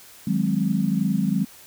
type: chord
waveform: sine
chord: Ab dominant seventh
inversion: second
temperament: equal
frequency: 155.56 / 185 / 207.7 / 261.6 Hz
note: Eb3 / Gb3 / Ab3 / C4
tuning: 0 / 0 / 0 / 0 cents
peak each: -28 / -23 / -23 / -28 dBFS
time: 0.27-1.45 s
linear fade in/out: 5 ms
effects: white hiss -47 dBFS RMS until 1.66 s